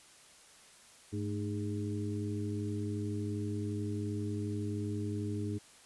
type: harmonic tone with a mistuned harmonic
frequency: 102.7 Hz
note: G#2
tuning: 19 cents flat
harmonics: 1 / 2 / 3 / 4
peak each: -36 / -40 / -39 / -43 dBFS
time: 1.12-5.59 s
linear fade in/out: 20 ms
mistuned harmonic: 2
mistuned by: +88 cents
effects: white hiss -58 dBFS RMS until 5.85 s + resampled to 24000 Hz